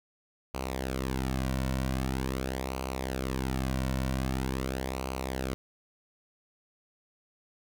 sawtooth tone with flanger, 65.41 Hz, C2, in tune, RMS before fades -32 dBFS, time 0.54-5.54 s, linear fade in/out 0 ms, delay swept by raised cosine 0.56 to 2.46 ms, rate 0.44 Hz, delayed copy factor -0.65, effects none

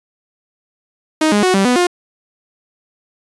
sawtooth tone with pitch steps, 312.5 / 206.8 / 368.8 / 194.8 / 247.8 / 355 Hz, D#4 / G#3 / F#4 / G3 / B3 / F4, +8 / -7 / -6 / -11 / +6 / +28 cents, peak -7 dBFS, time 1.21-1.87 s, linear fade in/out 5 ms, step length 110 ms, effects resampled to 24000 Hz

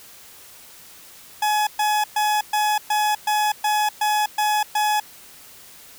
40% pulse tone bursts, 845 Hz, G#5, 30 cents sharp, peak -17 dBFS, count 10, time 1.42-5 s, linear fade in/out 5 ms, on 250 ms, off 120 ms, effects white hiss -45 dBFS RMS until 5.98 s

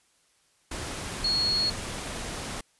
sine tone in noise, 4325 Hz, C#8, 43 cents flat, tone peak -23 dBFS, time 1.24-1.7 s, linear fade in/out 5 ms, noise pink, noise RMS -35 dBFS, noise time 0.71-2.61 s, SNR +9 dB, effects white hiss -66 dBFS RMS until 2.79 s + resampled to 24000 Hz

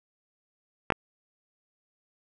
clicks, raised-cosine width 0.5 ms, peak -6 / -9 dBFS, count 2, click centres 0.903 / 0.922 s, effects none

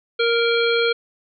harmonic tone, 466.2 Hz, A#4, in tune, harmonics 1 / 3 / 5 / 7 / 9, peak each -18 / -23 / -25 / -26 / -28 dBFS, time 0.19-0.93 s, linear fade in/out 10 ms, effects none

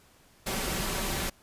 pink noise with comb filter, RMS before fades -31 dBFS, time 0.46-1.3 s, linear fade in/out 10 ms, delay 5.2 ms, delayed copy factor +0.5, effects pink hiss -60 dBFS RMS until 1.42 s + resampled to 32000 Hz

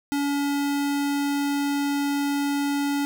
square tone, 284.2 Hz, C#4, 43 cents sharp, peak -23 dBFS, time 0.12-3.05 s, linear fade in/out 0 ms, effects none

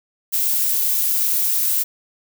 violet noise, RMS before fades -19 dBFS, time 0.32-1.84 s, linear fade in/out 20 ms, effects none

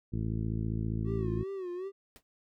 harmonic tone, 55 Hz, A1, in tune, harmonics 1 / 2 / 3 / 4 / 5 / 6 / 7 / 8, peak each -37 / -33 / -37 / -38 / -46 / -42 / -51 / -54 dBFS, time 0.12-1.44 s, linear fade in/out 20 ms
triangle tone with vibrato, 372 Hz, F#4, 9 cents sharp, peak -33 dBFS, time 1.04-1.92 s, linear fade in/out 50 ms, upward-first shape sine, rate 2.6 Hz, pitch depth 100 cents each way
pink noise with exponential decay, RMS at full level -49 dBFS, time 2.16-2.23 s, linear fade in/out 0 ms, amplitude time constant 15 ms
effects none

